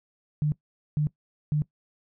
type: tone bursts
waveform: sine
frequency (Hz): 150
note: D3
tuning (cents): +37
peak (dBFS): -21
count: 3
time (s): 0.42-1.62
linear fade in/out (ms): 0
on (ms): 100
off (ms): 450
effects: noise-tail reverb RT60 0.1 s tail -20 dB re dry